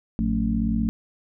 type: harmonic tone with a mistuned harmonic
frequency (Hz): 55.8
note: A1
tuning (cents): +25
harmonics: 1 / 2 / 3 / 4 / 5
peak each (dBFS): -27 / -32 / -28 / -23 / -32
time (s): 0.19-0.89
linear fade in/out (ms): 0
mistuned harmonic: 3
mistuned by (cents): +140
effects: none